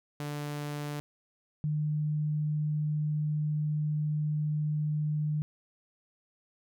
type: tone pair in turn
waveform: sawtooth / sine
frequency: 146.83 / 151.22 Hz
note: D3 / D#3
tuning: 0 / -49 cents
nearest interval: minor second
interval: 51 cents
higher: second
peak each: -30 / -27 dBFS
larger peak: second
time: 0.2-1 / 1.64-5.42 s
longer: second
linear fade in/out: 0 ms
effects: none